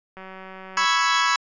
click train, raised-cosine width 0.5 ms, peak -25 dBFS, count 129, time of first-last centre 0.17-0.847 s, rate 189 Hz
sawtooth chord, C# minor seventh, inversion third, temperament equal, 987.8 / 1108.7 / 1318.5 / 1661.2 Hz, B5 / C#6 / E6 / G#6, 0 / 0 / 0 / 0 cents, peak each -20 dBFS, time 0.77-1.36 s, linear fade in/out 2 ms
effects resampled to 16000 Hz

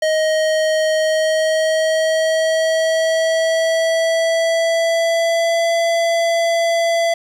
square tone with pitch glide, 627 to 672 Hz, D#5 to E5, +13 to +33 cents, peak -15 dBFS, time 0.02-7.14 s, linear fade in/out 5 ms, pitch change +120 cents, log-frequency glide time 0.95-5.74 s, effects low-pass 8000 Hz 12 dB/octave + 7-bit

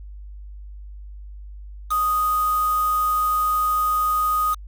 sine tone with quantisation, 1244.5 Hz, D#6, in tune, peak -18 dBFS, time 1.9-4.55 s, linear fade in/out 20 ms, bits 5, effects added 50 Hz sine -35 dBFS peak until 4.67 s

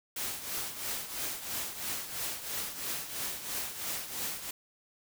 white noise with tremolo, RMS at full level -34 dBFS, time 0.16-4.51 s, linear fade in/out 5 ms, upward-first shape triangle, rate 3 Hz, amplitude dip 70%, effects none

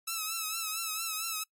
5% pulse tone with vibrato, 1306 Hz, E6, 17 cents flat, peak -21 dBFS, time 0.07-1.44 s, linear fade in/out 10 ms, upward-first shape triangle, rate 4.4 Hz, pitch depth 69 cents each way, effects noise-tail reverb RT60 0.1 s tail -24 dB re dry + MP3 64 kbps

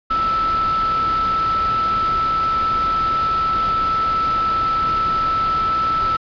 sine tone in noise, 1318.5 Hz, E6, in tune, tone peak -16 dBFS, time 0.1-6.17 s, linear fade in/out 10 ms, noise pink, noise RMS -29 dBFS, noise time 0.1-6.17 s, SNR +10 dB, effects resampled to 11025 Hz

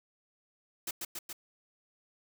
white noise with echo, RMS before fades -36 dBFS, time 0.87-0.91 s, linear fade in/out 5 ms, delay 140 ms, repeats 3, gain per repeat -2 dB, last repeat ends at 1.33 s, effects none

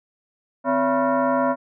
sine tone with frequency modulation, 153 Hz, D#3, 29 cents flat, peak -17 dBFS, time 0.64-1.56 s, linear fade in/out 50 ms, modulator 412 Hz, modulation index 2.5, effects none

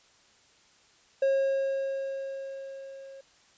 triangle tone with level ramp, 542 Hz, C#5, 39 cents flat, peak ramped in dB -19 to -42 dBFS, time 1.22-3.21 s, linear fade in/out 5 ms, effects white hiss -61 dBFS RMS until 3.57 s + resampled to 16000 Hz

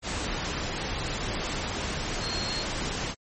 sine tone in noise, 4251 Hz, C8, 27 cents sharp, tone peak -32 dBFS, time 2.2-2.66 s, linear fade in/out 50 ms, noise pink, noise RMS -31 dBFS, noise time 0.02-3.15 s, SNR -4 dB, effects MP3 32 kbps

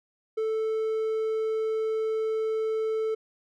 triangle tone, 440 Hz, A4, in tune, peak -23 dBFS, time 0.37-3.15 s, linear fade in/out 10 ms, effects none

